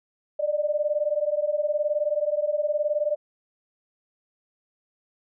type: beating tone pair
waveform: sine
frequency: 587.3 / 606.3 Hz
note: D5 / D#5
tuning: 0 / -45 cents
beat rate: 19 Hz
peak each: -25 dBFS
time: 0.39-3.16 s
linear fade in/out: 10 ms
effects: none